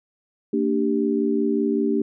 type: chord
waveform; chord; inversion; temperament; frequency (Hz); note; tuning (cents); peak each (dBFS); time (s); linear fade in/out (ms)
sine; G minor; first; equal with one note detuned; 228.4 / 293.7 / 392; Bb3 / D4 / G4; -35 / 0 / 0; -23; 0.53-2.02; 5
effects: none